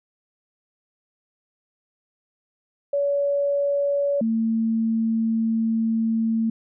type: tone pair in turn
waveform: sine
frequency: 567 / 225 Hz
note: C#5 / A3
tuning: +39 / +39 cents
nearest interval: octave + major third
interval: 1600 cents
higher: first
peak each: -19 dBFS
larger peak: neither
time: 2.93-4.21 / 4.21-6.5 s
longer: second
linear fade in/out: 5 ms
effects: none